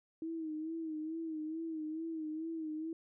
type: tone with vibrato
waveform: sine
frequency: 318.3 Hz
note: D#4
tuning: 39 cents sharp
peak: -37 dBFS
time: 0.22-2.93 s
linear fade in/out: 2 ms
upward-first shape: sine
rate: 2.3 Hz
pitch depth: 60 cents each way
effects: none